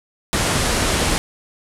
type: low-pass noise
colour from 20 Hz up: pink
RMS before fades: -19 dBFS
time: 0.33-1.18 s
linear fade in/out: 0 ms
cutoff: 11000 Hz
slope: 48 dB/octave
effects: none